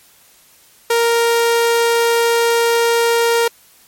sawtooth tone, 466.2 Hz, A#4, in tune, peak -8 dBFS, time 0.9-3.48 s, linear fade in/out 5 ms, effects white hiss -49 dBFS RMS until 3.87 s + MP3 64 kbps

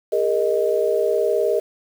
sine chord, Ab suspended second, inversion none, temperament equal with one note detuned, 406.8 / 466.2 / 622.3 Hz, Ab4 / Bb4 / Eb5, -36 / 0 / 0 cents, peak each -21 dBFS, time 0.12-1.6 s, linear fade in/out 10 ms, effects 7-bit

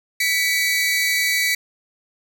sawtooth tone pair together, 1975.5 / 2263 Hz, B6 / C#7, 0 / +35 cents, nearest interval major second, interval 235 cents, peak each -17 dBFS, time 0.2-1.55 s, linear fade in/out 5 ms, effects none

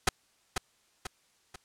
pink noise with echo, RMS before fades -22 dBFS, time 0.07-0.09 s, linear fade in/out 5 ms, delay 490 ms, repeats 3, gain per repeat -7 dB, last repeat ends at 1.56 s, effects white hiss -68 dBFS RMS until 1.64 s + low-pass 9000 Hz 12 dB/octave

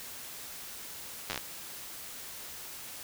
slowing click train, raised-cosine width 0.2 ms, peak -16 dBFS, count 7, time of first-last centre 1.3-1.377 s, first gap 9 ms, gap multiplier 1.14, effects white hiss -44 dBFS RMS until 3.03 s

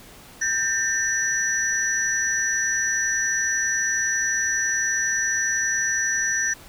sine tone cluster, 1578 / 1810 / 5880 Hz, G6 / A6 / F#8, +11 / +48 / -12 cents, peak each -28 / -24 / -24 dBFS, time 0.41-6.54 s, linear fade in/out 10 ms, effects pink hiss -46 dBFS RMS until 6.68 s

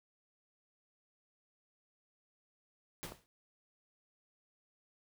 pink noise with exponential decay, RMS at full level -40 dBFS, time 3.03-3.26 s, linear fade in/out 0 ms, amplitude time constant 50 ms
clicks, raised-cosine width 1 ms, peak -42 / -32 dBFS, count 2, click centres 3.118 / 3.121 s
effects none

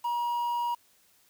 triangle tone with quantisation, 955 Hz, A#5, 42 cents sharp, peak -25 dBFS, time 0.04-0.75 s, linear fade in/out 10 ms, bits 8, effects white hiss -64 dBFS RMS until 1.29 s

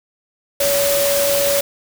sine tone in noise, 565 Hz, C#5, 33 cents sharp, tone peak -16 dBFS, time 0.6-1.61 s, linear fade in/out 5 ms, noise white, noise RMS -20 dBFS, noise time 0.6-1.61 s, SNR +1 dB, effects none

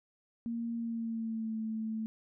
sine tone with pitch glide, 232.4 to 220.5 Hz, A#3 to A3, -5 to +4 cents, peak -33 dBFS, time 0.46-2.06 s, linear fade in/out 0 ms, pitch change -91 cents, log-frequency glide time 0.76-1.57 s, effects none

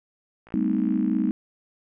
click train, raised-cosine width 0.5 ms, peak -33 dBFS, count 49, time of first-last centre 0.47-1.308 s, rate 57.3 Hz
sine chord, A half-diminished seventh, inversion third, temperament equal with one note detuned, 196 / 220 / 255.2 / 311.1 Hz, G3 / A3 / C4 / Eb4, 0 / 0 / -43 / 0 cents, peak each -26 dBFS, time 0.54-1.31 s, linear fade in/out 0 ms
effects none

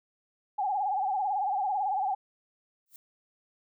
sine tone with vibrato, 794 Hz, G5, 22 cents sharp, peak -26 dBFS, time 0.58-2.15 s, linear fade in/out 10 ms, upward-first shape sine, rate 18 Hz, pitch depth 110 cents each way
violet noise with exponential growth, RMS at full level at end -45 dBFS, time 2.86-2.96 s, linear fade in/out 1 ms, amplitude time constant 20 ms
effects none

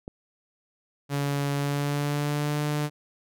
click, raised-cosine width 2 ms, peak -23 dBFS, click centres 0.079 s
sawtooth tone with pitch glide, 142 to 148.54 Hz, C#3 to D3, +42 to +20 cents, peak -21 dBFS, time 1.09-2.9 s, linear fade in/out 50 ms, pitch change +78 cents, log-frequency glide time 1.55-2.62 s
effects none

